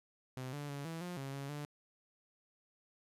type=tone with pitch steps; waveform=sawtooth; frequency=129.1 / 145.3 / 141.6 / 164.1 / 177.6 / 136.4 / 138.8 / 146.9 Hz; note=C3 / D3 / C#3 / E3 / F3 / C#3 / C#3 / D3; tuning=-23 / -18 / +37 / -8 / +29 / -28 / +3 / +1 cents; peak=-37 dBFS; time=0.37-1.65 s; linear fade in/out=0 ms; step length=160 ms; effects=resampled to 32000 Hz + 12-bit